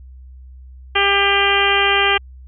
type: harmonic tone with a mistuned harmonic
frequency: 398.8 Hz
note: G4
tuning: 30 cents sharp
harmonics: 1 / 2 / 3 / 4 / 5 / 6 / 7 / 8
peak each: -21 / -21 / -21 / -21 / -21 / -21 / -21 / -21 dBFS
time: 0.95-2.18 s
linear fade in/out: 10 ms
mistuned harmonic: 8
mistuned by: -26 cents
effects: added 64 Hz sine -36 dBFS peak until 2.47 s